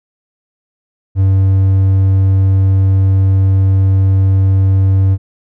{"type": "tone", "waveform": "triangle", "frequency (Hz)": 96.1, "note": "G2", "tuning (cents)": -34, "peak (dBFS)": -5, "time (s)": [1.15, 5.18], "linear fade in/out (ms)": 50, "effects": []}